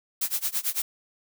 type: noise with tremolo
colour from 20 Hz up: blue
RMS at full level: -25 dBFS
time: 0.21-0.82 s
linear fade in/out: 5 ms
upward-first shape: sine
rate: 9 Hz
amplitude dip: 95%
effects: none